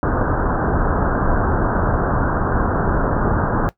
pink low-pass noise, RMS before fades -18 dBFS, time 0.03-3.69 s, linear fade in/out 0 ms, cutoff 1600 Hz, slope 96 dB/octave, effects noise-tail reverb RT60 0.1 s tail -17 dB re dry

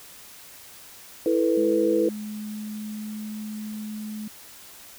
sine chord, E suspended fourth, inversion none, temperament equal, 329.6 / 440 / 493.9 Hz, E4 / A4 / B4, 0 / 0 / 0 cents, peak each -22 / -25 / -23 dBFS, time 1.26-2.09 s, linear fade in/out 2 ms
sine tone with pitch glide, 211.4 to 214 Hz, G#3 to A3, +31 to -48 cents, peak -31 dBFS, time 1.57-4.28 s, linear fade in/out 5 ms, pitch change +21 cents, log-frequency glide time 1.93-3.21 s
effects white hiss -46 dBFS RMS until 4.98 s

